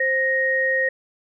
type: tone pair together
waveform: sine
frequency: 525.2 / 1869 Hz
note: C5 / A#6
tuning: +6 / +4 cents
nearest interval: octave + minor seventh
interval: 2198 cents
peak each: -23 / -19 dBFS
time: 0-0.89 s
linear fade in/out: 5 ms
effects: none